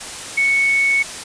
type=tone in noise; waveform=sine; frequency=2216 Hz; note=C#7; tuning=1 cent flat; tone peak=-13 dBFS; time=0.37-1.03 s; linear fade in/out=10 ms; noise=white; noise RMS=-30 dBFS; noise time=0-1.24 s; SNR=+14 dB; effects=resampled to 22050 Hz